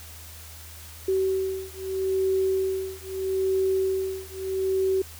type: beating tone pair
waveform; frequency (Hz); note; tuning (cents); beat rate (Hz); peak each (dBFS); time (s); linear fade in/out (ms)
sine; 380.5 / 381.28; F#4 / G4; +48 / -48; 0.78; -26; 1.08-5.02; 5
effects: added 80 Hz sine -44 dBFS peak until 5.19 s + white hiss -45 dBFS RMS until 5.19 s